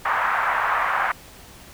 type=band-pass noise; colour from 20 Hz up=pink; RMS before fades=-22 dBFS; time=0.05-1.12 s; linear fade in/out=5 ms; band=890 to 1700 Hz; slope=24 dB/octave; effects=pink hiss -45 dBFS RMS until 1.73 s